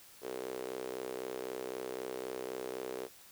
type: tone with high-pass filter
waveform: sawtooth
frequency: 63.9 Hz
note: C2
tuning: 40 cents flat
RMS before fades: -41 dBFS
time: 0.21-3.09 s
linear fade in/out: 50 ms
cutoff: 420 Hz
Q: 4.9
effects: white hiss -57 dBFS RMS until 3.31 s